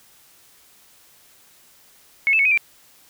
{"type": "tone with pitch steps", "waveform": "sine", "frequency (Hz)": [2194, 2626, 2213, 2518, 2357], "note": ["C#7", "E7", "C#7", "D#7", "D7"], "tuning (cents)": [-18, -7, -3, 20, 6], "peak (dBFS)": -14, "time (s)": [2.27, 2.575], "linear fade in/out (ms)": 0, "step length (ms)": 61, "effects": ["white hiss -53 dBFS RMS until 3.09 s"]}